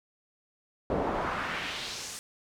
brown noise with band-pass filter sweep, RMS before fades -33 dBFS, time 0.9-2.19 s, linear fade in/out 0 ms, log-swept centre 500 to 8600 Hz, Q 1.5, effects none

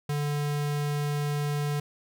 square tone, 146.3 Hz, D3, 6 cents flat, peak -27 dBFS, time 0.09-1.8 s, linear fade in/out 5 ms, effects none

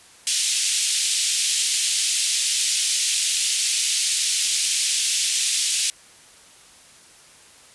white band-pass noise, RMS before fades -22 dBFS, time 0.27-5.9 s, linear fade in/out 0 ms, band 2600 to 9700 Hz, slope 24 dB/octave, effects white hiss -49 dBFS RMS until 7.74 s + resampled to 24000 Hz

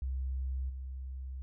sine tone with level steps, 65.41 Hz, C2, in tune, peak -32 / -38 dBFS, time 0.02-1.42 s, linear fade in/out 0 ms, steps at 0.69 s, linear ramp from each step 10 ms, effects none

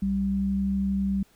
sine tone pair together, 65.38 / 195.5 Hz, C2 / G3, -1 / -4 cents, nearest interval octave + perfect fifth, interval 1897 cents, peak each -33 / -23 dBFS, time 0.02-1.23 s, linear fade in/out 5 ms, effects pink hiss -61 dBFS RMS until 1.35 s

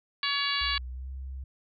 harmonic tone, 565 Hz, C#5, 33 cents sharp, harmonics 2 / 3 / 4 / 5 / 6 / 7 / 8, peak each -34 / -34 / -34 / -34 / -34 / -34 / -34 dBFS, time 0.23-0.78 s, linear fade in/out 2 ms
sine tone with pitch glide, 62.5 to 66.06 Hz, B1 to C2, +21 to +17 cents, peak -35 dBFS, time 0.61-1.44 s, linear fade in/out 5 ms, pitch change +96 cents, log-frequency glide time 0.9-1.09 s
effects none

